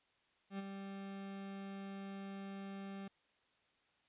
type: tone with ADSR envelope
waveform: 40% pulse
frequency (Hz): 196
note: G3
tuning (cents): 0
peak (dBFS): -38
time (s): 0.5-3.08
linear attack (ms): 88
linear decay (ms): 24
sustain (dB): -6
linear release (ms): 5
effects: white hiss -75 dBFS RMS until 4.08 s + resampled to 8000 Hz